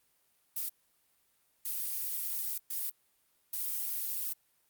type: noise bursts at uneven times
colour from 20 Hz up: violet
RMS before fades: -35 dBFS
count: 4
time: 0.56-0.69 / 1.65-2.58 / 2.7-2.9 / 3.53-4.33 s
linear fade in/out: 5 ms
effects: white hiss -72 dBFS RMS until 4.69 s + Opus 32 kbps